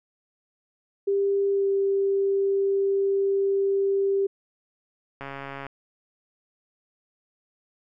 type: tone with pitch glide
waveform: sine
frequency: 397.2 to 393.5 Hz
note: G4 to G4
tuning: +23 to +7 cents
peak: -20 dBFS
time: 1.07-4.27 s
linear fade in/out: 10 ms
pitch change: -16 cents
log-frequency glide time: 1.51-1.67 s
type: click train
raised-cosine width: 0.5 ms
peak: -21 dBFS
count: 64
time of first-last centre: 5.21-5.667 s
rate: 138 Hz
effects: none